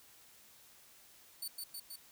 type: tone with echo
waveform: 10% pulse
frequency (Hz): 4518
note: C#8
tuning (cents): +32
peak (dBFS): -32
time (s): 1.42-1.48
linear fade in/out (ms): 5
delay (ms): 160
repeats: 3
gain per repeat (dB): -2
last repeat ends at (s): 1.96
effects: white hiss -61 dBFS RMS until 2.11 s